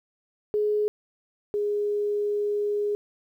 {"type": "tone pair in turn", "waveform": "sine", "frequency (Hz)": [420, 413.5], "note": ["G#4", "G#4"], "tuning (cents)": [19, -8], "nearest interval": "unison", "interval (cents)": 27, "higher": "first", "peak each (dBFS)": [-21, -23], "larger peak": "first", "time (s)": [[0.54, 0.88], [1.54, 2.95]], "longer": "second", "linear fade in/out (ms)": 0, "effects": ["10-bit"]}